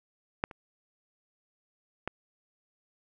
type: clicks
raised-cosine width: 0.5 ms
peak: -12 / -30 / -17 dBFS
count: 3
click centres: 0.439 / 0.512 / 2.076 s
effects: none